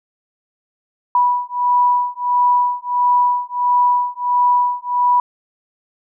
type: beating tone pair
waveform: sine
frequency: 980 / 981.5 Hz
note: B5 / B5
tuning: -14 / -11 cents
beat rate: 1.5 Hz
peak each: -16 dBFS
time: 1.15-5.2 s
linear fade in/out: 2 ms
effects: none